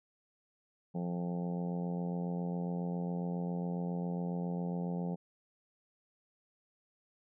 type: harmonic tone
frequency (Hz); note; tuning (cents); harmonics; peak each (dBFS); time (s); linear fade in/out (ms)
87.31; F2; 0; 2 / 3 / 4 / 5 / 6 / 7 / 8 / 9 / 10; -34 / -46 / -51 / -45 / -47 / -53 / -51 / -50 / -56; 0.94-5.16; 20
effects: none